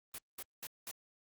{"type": "noise bursts", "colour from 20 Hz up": "white", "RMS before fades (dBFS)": -44, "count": 4, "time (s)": [0.14, 0.912], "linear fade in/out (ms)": 2, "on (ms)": 43, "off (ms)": 200, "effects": ["Opus 32 kbps"]}